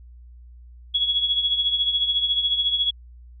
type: tone with tremolo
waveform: sine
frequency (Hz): 3352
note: G#7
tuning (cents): +15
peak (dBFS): -16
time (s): 0.94-2.91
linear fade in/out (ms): 10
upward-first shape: triangle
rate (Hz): 14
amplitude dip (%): 70
effects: added 60 Hz sine -42 dBFS peak until 3.4 s